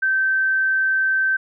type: tone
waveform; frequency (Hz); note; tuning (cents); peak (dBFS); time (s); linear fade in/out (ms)
sine; 1550; G6; -20; -16; 0.02-1.37; 10
effects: none